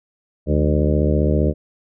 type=harmonic tone with a mistuned harmonic; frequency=75.2 Hz; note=D2; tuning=42 cents sharp; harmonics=1 / 2 / 3 / 4 / 5 / 6 / 7 / 8; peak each=-18 / -21 / -23 / -24 / -25 / -26 / -26 / -27 dBFS; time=0.46-1.54 s; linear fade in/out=50 ms; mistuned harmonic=3; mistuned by=-83 cents; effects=none